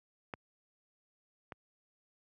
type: clicks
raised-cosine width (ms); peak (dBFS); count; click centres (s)
0.5; -24 / -28; 2; 0.338 / 1.522
effects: high-pass 80 Hz 12 dB/octave